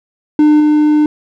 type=tone with level steps; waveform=triangle; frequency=301.2 Hz; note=D4; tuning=44 cents sharp; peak=-3 / -5 dBFS; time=0.39-1.06 s; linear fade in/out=2 ms; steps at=0.6 s; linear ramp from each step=2 ms; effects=none